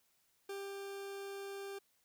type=tone with ADSR envelope; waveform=40% pulse; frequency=395.8 Hz; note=G4; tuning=17 cents sharp; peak=-40 dBFS; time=0.49-1.79 s; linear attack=5 ms; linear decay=240 ms; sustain=-2 dB; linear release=10 ms; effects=white hiss -75 dBFS RMS until 2.04 s